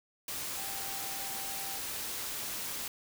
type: tone in noise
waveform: sine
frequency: 784 Hz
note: G5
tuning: in tune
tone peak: -46 dBFS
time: 0.57-1.78 s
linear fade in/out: 2 ms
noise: white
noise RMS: -38 dBFS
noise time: 0.28-2.88 s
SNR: -11 dB
effects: none